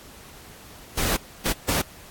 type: noise bursts at uneven times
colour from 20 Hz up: pink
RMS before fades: -23 dBFS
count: 3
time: 0.97-1.17 / 1.45-1.53 / 1.68-1.82 s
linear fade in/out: 10 ms
effects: pink hiss -46 dBFS RMS until 2.1 s + AAC 64 kbps